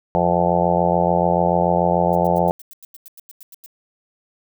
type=harmonic tone; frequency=86.9 Hz; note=F2; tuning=8 cents flat; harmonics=1 / 2 / 4 / 5 / 6 / 7 / 8 / 9 / 10; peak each=-31 / -21 / -28 / -27 / -22 / -22 / -23 / -23 / -23 dBFS; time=0.15-2.51 s; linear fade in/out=0 ms
type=noise bursts; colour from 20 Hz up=violet; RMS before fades=-40 dBFS; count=14; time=2.13-3.661 s; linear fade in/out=0 ms; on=23 ms; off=93 ms
effects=none